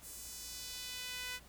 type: tone with high-pass filter sweep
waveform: sawtooth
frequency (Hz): 498.8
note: B4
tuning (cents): +17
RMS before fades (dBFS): -45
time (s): 0.01-1.4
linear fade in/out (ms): 50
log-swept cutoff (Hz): 9200 to 1900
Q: 1.2
effects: added 60 Hz sine -60 dBFS peak until 1.48 s + pink hiss -60 dBFS RMS until 1.48 s